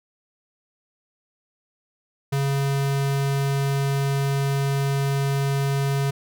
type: tone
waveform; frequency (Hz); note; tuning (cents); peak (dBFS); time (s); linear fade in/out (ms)
square; 138.6; C#3; 0; -21; 2.32-6.11; 10
effects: none